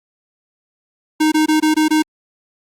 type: tone bursts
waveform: square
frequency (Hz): 310.1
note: D#4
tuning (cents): -6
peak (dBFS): -12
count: 6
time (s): 1.2-2.025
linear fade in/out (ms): 10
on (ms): 120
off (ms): 21
effects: low-pass 12000 Hz 12 dB/octave + Opus 48 kbps